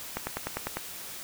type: click train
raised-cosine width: 0.5 ms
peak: -15 dBFS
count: 7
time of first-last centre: 0.17-0.77 s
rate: 10 Hz
effects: white hiss -41 dBFS RMS until 1.23 s